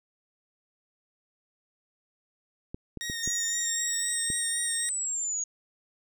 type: clicks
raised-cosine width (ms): 3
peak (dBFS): -23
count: 5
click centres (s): 2.745 / 2.973 / 3.099 / 3.276 / 4.302
type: tone with vibrato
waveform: 15% pulse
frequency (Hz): 1864.7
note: A#6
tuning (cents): 0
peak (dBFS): -26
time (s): 3.01-4.89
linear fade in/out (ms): 0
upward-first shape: sine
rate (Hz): 3.9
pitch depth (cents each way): 24
type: linear two-way sweep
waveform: sine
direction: up then down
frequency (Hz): 6640 to 8870 to 6640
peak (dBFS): -28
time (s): 3.23-5.44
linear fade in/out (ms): 5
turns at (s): 4.6
effects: none